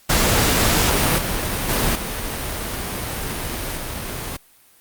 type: noise with level steps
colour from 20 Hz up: pink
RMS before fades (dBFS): -17 / -23 / -19 / -26 / -28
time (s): 0.09-4.37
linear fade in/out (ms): 10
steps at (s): 1.18 / 1.69 / 1.95 / 3.77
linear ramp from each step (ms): 5
effects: white hiss -53 dBFS RMS until 4.8 s + Opus 48 kbps